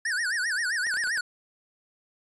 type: tone with vibrato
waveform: square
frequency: 1661.2 Hz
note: G#6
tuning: in tune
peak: -26 dBFS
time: 0.05-1.21 s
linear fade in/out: 5 ms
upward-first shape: sine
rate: 7.6 Hz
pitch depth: 230 cents each way
type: clicks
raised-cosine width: 0.3 ms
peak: -26 dBFS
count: 6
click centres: 0.868 / 0.94 / 0.971 / 1.038 / 1.073 / 1.175 s
effects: resampled to 24000 Hz